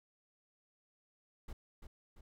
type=noise with echo; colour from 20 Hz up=brown; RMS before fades=-44 dBFS; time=1.48-1.53 s; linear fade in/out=5 ms; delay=340 ms; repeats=2; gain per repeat=-6 dB; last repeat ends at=2.21 s; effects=none